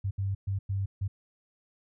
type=tone bursts at uneven times; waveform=sine; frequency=98 Hz; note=G2; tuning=in tune; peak=-27 dBFS; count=5; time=0.04-0.11 / 0.18-0.35 / 0.47-0.59 / 0.69-0.86 / 1.01-1.08 s; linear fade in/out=10 ms; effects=none